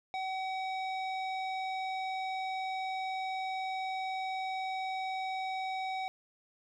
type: tone with low-pass filter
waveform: square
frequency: 758 Hz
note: F#5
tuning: 42 cents sharp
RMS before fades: -36 dBFS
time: 0.14-6.08 s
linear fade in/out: 0 ms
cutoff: 3500 Hz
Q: 1.3
effects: none